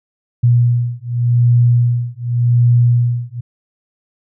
sine beating tone pair, 120 / 120.87 Hz, B2 / B2, -49 / -37 cents, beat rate 0.87 Hz, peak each -13 dBFS, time 0.43-3.41 s, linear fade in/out 10 ms, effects none

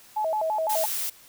sine tone with vibrato, 741 Hz, F#5, 2 cents sharp, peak -23 dBFS, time 0.16-0.86 s, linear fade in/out 10 ms, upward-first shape square, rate 5.9 Hz, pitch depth 250 cents each way
blue noise, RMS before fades -29 dBFS, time 0.69-1.1 s, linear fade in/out 10 ms
effects white hiss -52 dBFS RMS until 1.28 s

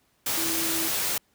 sine tone in noise, 328.3 Hz, E4, 7 cents flat, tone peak -32 dBFS, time 0.37-0.88 s, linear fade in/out 5 ms, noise white, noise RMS -27 dBFS, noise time 0.26-1.18 s, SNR -8 dB, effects pink hiss -67 dBFS RMS until 1.34 s + high-pass 60 Hz 12 dB/octave

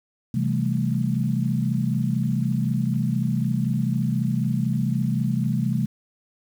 sine chord, A minor seventh, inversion first, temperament equal, 130.81 / 164.81 / 196 / 220 Hz, C3 / E3 / G3 / A3, 0 / 0 / 0 / 0 cents, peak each -24 / -27 / -27 / -26 dBFS, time 0.34-5.86 s, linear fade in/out 5 ms, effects 8-bit

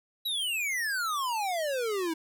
square exponential sweep, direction down, 3965 to 313.7 Hz, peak -29 dBFS, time 0.25-2.14 s, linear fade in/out 10 ms, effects none

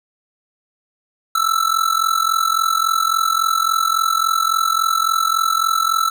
square tone with amplitude modulation, 1324 Hz, E6, 7 cents sharp, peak -12 dBFS, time 1.35-6.1 s, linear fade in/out 5 ms, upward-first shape sine, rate 43.6 Hz, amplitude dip 85%, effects none

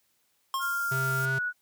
square tone with exponential decay, 1072 Hz, C6, 42 cents sharp, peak -26 dBFS, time 0.54-0.98 s, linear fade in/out 1 ms, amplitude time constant 95 ms
sine tone with pitch glide, 1396.9 to 1467.2 Hz, F6 to F#6, 0 to -15 cents, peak -27 dBFS, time 0.59-1.53 s, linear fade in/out 50 ms, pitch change +85 cents, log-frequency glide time 1.19-1.32 s
white high-pass noise, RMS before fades -41 dBFS, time 0.61-1.26 s, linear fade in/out 10 ms, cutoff 4800 Hz, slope 96 dB/octave
square tone, 132.9 Hz, C3, 27 cents sharp, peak -30 dBFS, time 0.91-1.39 s, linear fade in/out 10 ms
effects white hiss -71 dBFS RMS until 1.61 s + high-pass 60 Hz 12 dB/octave

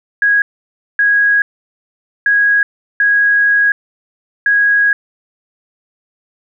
sine tone bursts at uneven times, 1652 Hz, G#6, 10 cents flat, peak -8 dBFS, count 5, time 0.22-0.42 / 0.99-1.42 / 2.26-2.63 / 3-3.72 / 4.46-4.93 s, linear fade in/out 2 ms, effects none

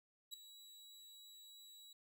sawtooth tone with ADSR envelope, 3901 Hz, B7, 22 cents flat, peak -40 dBFS, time 0.31-1.93 s, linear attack 28 ms, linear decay 4 ms, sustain -14 dB, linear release 4 ms, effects none

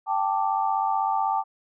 sine chord, G suspended second, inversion none, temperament equal, 784 / 880 / 1174.7 Hz, G5 / A5 / D6, 0 / 0 / 0 cents, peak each -25 / -25 / -29 dBFS, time 0.06-1.44 s, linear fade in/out 50 ms, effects none

